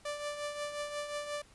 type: tone with tremolo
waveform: sawtooth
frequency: 587.3 Hz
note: D5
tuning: in tune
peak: -30 dBFS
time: 0.05-1.42 s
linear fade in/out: 5 ms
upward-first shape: triangle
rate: 5.6 Hz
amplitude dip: 60%
effects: pink hiss -61 dBFS RMS until 1.54 s + resampled to 24000 Hz